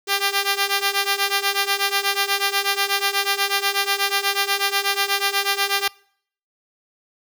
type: ring-modulated tone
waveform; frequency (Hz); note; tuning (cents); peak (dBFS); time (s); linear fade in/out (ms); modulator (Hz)
5% pulse; 397.1; G4; +22; -5; 0.07-5.88; 5; 393
effects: noise-tail reverb RT60 0.6 s tail -25 dB re dry + high-pass 100 Hz 12 dB/octave